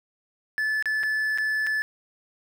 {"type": "tone with dropouts", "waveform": "triangle", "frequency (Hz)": 1736, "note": "A6", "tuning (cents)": -24, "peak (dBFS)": -21, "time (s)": [0.58, 1.82], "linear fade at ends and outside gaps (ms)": 0, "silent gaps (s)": [[0.825, 0.857], [1.031, 1.035], [1.376, 1.384], [1.666, 1.67]], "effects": []}